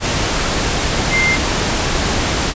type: tone in noise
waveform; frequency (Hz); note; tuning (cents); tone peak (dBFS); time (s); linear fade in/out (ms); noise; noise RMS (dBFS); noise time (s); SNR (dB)
sine; 2093; C7; 0; -13; 1.1-1.38; 50; pink; -17; 0-2.54; +1
effects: resampled to 16000 Hz